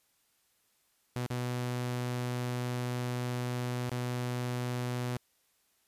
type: tone with dropouts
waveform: sawtooth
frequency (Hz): 123.47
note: B2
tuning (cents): 0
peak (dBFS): -28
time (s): 1.16-5.17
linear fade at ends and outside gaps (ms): 0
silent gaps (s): 1.263-1.303 / 3.894-3.917
effects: white hiss -72 dBFS RMS until 5.87 s + resampled to 32000 Hz